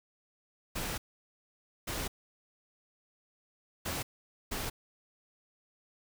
pink noise bursts at uneven times, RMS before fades -36 dBFS, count 4, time 0.75-0.98 / 1.87-2.08 / 3.85-4.03 / 4.51-4.7 s, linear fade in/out 10 ms, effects none

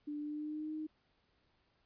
sine tone with pitch glide, 295.4 to 310.1 Hz, D4 to D#4, +10 to -6 cents, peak -38 dBFS, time 0.07-0.87 s, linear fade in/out 10 ms, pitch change +84 cents, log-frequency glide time 0.19-0.73 s, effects pink hiss -75 dBFS RMS until 1.85 s + resampled to 11025 Hz

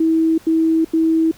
sine tone bursts, 323.4 Hz, E4, 33 cents flat, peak -12 dBFS, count 3, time 0-1.314 s, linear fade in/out 5 ms, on 380 ms, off 87 ms, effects pink hiss -46 dBFS RMS until 1.37 s

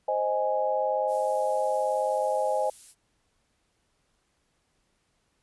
sine chord, Ab major, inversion first, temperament equal, 523.3 / 622.3 / 830.6 Hz, C5 / Eb5 / Ab5, 0 / 0 / 0 cents, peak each -28 dBFS, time 0.08-2.7 s, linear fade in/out 5 ms
violet noise, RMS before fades -44 dBFS, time 1.07-2.95 s, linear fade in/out 50 ms
effects pink hiss -72 dBFS RMS until 5.42 s + resampled to 24000 Hz

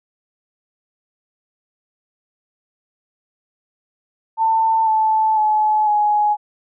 sine tone with pitch steps, 893 / 874.1 / 855.6 / 837.5 Hz, A5 / A5 / A5 / G#5, +25 / -12 / -49 / +14 cents, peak -13 dBFS, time 4.37-6.37 s, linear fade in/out 50 ms, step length 500 ms, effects none

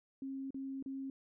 sine tone with dropouts, 269.4 Hz, C#4, 49 cents flat, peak -39 dBFS, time 0.22-1.1 s, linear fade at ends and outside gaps 2 ms, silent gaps 0.506-0.544 / 0.826-0.86 s, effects none

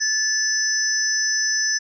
sine tone cluster, 1739 / 5210 / 6000 Hz, A6 / E8 / F#8, -21 / -21 / +23 cents, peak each -23 dBFS, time 0-1.79 s, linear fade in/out 20 ms, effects none

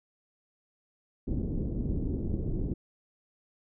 pink low-pass noise, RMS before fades -31 dBFS, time 1.27-2.74 s, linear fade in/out 10 ms, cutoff 360 Hz, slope 24 dB/octave, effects none

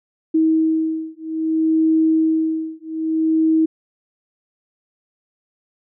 sine beating tone pair, 318.9 / 319.51 Hz, D#4 / D#4, +43 / +46 cents, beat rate 0.61 Hz, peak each -18 dBFS, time 0.34-3.66 s, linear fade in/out 10 ms, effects none

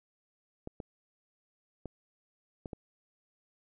clicks, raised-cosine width 2 ms, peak -26 dBFS, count 5, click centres 0.674 / 0.802 / 1.857 / 2.658 / 2.732 s, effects none

